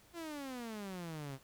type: exponential sweep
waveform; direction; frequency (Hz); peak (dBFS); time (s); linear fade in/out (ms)
sawtooth; down; 349.2 to 130; -38; 0.13-1.39; 50
effects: pink hiss -64 dBFS RMS until 1.43 s